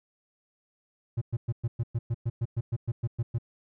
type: tone bursts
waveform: triangle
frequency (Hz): 116.54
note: A#2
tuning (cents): 0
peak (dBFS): -23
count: 15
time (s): 1.17-3.385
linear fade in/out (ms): 10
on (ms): 45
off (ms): 110
effects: none